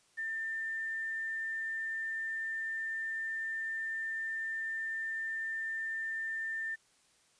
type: tone with quantisation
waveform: sine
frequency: 1794 Hz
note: A6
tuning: 33 cents sharp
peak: -34 dBFS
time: 0.17-6.76 s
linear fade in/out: 20 ms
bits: 10
effects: white hiss -68 dBFS RMS until 7.39 s + resampled to 22050 Hz